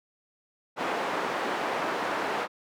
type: band-pass noise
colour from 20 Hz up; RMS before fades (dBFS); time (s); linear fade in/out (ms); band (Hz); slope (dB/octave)
white; -30; 0.76-2.48; 50; 310 to 1200; 12
effects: none